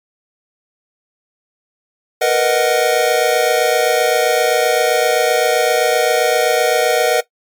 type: chord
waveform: square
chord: B major seventh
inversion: third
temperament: equal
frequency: 466.2 / 493.9 / 622.3 / 740 Hz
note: A#4 / B4 / D#5 / F#5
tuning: 0 / 0 / 0 / 0 cents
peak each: -18 dBFS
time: 2.21-7.21 s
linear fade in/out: 10 ms
effects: noise-tail reverb RT60 0.1 s tail -17 dB re dry + MP3 96 kbps